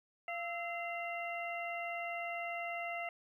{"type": "harmonic tone with a mistuned harmonic", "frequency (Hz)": 689, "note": "F5", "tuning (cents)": -24, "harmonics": [1, 2, 3, 4], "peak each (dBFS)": [-40, -48, -42, -46], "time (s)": [0.28, 3.09], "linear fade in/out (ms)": 2, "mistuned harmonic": 2, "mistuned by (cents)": -83, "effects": ["12-bit"]}